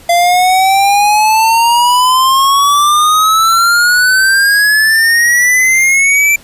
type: exponential sweep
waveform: square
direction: up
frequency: 685 to 2349 Hz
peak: -7 dBFS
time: 0.09-6.36 s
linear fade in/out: 5 ms
effects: pink hiss -39 dBFS RMS until 6.43 s + resampled to 32000 Hz